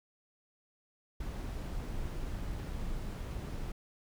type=noise; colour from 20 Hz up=brown; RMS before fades=-38 dBFS; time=1.2-3.72 s; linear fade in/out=5 ms; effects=none